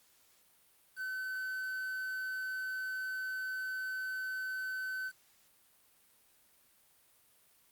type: tone with quantisation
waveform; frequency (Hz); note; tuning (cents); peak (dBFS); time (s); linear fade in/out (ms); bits
triangle; 1522; F#6; +48; -34; 0.96-5.12; 50; 9
effects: white hiss -67 dBFS RMS until 7.71 s + Opus 48 kbps